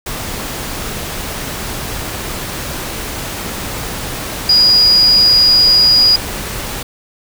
sine tone in noise, 4891 Hz, D#8, 31 cents flat, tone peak -6 dBFS, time 4.49-6.16 s, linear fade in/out 5 ms, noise pink, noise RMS -23 dBFS, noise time 0.06-6.83 s, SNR +14 dB, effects none

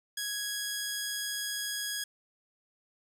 10% pulse tone, 1661.2 Hz, G#6, in tune, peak -24 dBFS, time 0.17-2.04 s, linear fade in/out 5 ms, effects none

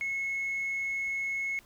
sine tone, 2184 Hz, C#7, 26 cents flat, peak -28 dBFS, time 0.01-1.59 s, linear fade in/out 0 ms, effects tanh soft clip ceiling -27 dBFS + pink hiss -59 dBFS RMS until 1.65 s

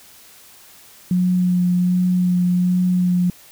sine tone with vibrato, 180 Hz, F#3, 47 cents flat, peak -14 dBFS, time 1.11-3.3 s, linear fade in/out 2 ms, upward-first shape sine, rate 1.3 Hz, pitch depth 14 cents each way, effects white hiss -46 dBFS RMS until 3.51 s

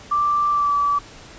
sine tone with pitch glide, 1174.7 to 1151.9 Hz, D6 to D6, 0 to -34 cents, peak -16 dBFS, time 0.11-0.99 s, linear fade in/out 10 ms, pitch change -34 cents, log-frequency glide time 0.5-0.74 s, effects pink hiss -42 dBFS RMS until 1.38 s + resampled to 16000 Hz

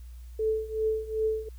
sine tone with tremolo, 437.8 Hz, A4, 9 cents flat, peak -22 dBFS, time 0.39-1.49 s, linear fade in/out 5 ms, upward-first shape triangle, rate 2.6 Hz, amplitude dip 90%, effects added 60 Hz sine -41 dBFS peak until 1.58 s + white hiss -63 dBFS RMS until 1.58 s

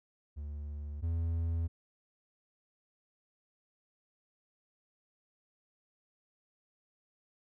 triangle tone pair in turn, 73.42 / 83.09 Hz, D2 / E2, 0 / +14 cents, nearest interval major second, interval 214 cents, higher second, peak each -36 / -28 dBFS, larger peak second, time 0.36-1.02 / 1.02-1.68 s, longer neither, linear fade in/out 20 ms, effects none

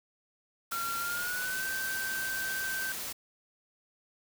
white noise, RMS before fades -38 dBFS, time 0.71-3.13 s, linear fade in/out 10 ms
triangle tone with pitch glide, 1374 to 1551.2 Hz, F6 to G6, -29 to -19 cents, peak -31 dBFS, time 0.72-2.92 s, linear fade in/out 0 ms, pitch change +210 cents, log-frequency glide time 0.98-1.66 s
effects none

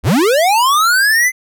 square linear sweep, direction up, 51.91 to 2074 Hz, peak -10 dBFS, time 0.03-1.32 s, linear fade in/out 50 ms, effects none

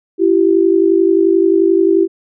sine tone pair together, 335.3 / 386.7 Hz, E4 / G4, +30 / -24 cents, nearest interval major second, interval 246 cents, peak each -11 dBFS, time 0.18-2.08 s, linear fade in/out 50 ms, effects none

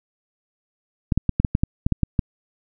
clicks, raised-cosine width 5 ms, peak -5 dBFS, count 11, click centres 1.122 / 1.176 / 1.293 / 1.4 / 1.448 / 1.551 / 1.635 / 1.865 / 1.923 / 2.033 / 2.192 s, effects none

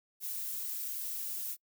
violet noise with flanger, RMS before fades -38 dBFS, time 0.2-1.57 s, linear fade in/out 50 ms, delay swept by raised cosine 1.8 to 4.2 ms, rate 1.3 Hz, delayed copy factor +0.55, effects noise-tail reverb RT60 0.1 s tail -26 dB re dry

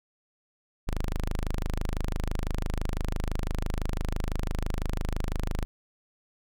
sawtooth tone, 25.96 Hz, G#0, in tune, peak -23 dBFS, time 0.87-5.65 s, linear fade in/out 0 ms, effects none

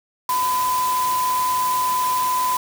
sine tone in noise, 1007 Hz, B5, 33 cents sharp, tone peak -18 dBFS, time 0.29-2.57 s, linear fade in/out 2 ms, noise white, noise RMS -29 dBFS, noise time 0.29-2.57 s, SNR +8 dB, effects none

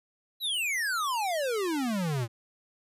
square exponential sweep, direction down, 4052 to 110 Hz, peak -28 dBFS, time 0.4-2.28 s, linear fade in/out 50 ms, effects resampled to 32000 Hz

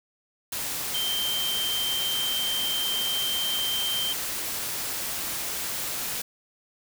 sine tone in noise, 3136 Hz, G7, in tune, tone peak -26 dBFS, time 0.94-4.13 s, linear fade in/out 5 ms, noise white, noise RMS -31 dBFS, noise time 0.52-6.22 s, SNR +2 dB, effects none

